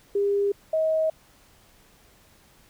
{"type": "tone pair in turn", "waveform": "sine", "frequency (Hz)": [402.5, 634.7], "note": ["G4", "D#5"], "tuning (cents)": [46, 34], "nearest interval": "minor sixth", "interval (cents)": 788, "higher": "second", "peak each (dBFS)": -20, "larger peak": "neither", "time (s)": [[0.15, 0.52], [0.73, 1.1]], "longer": "neither", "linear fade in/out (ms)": 5, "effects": ["pink hiss -57 dBFS RMS until 2.69 s"]}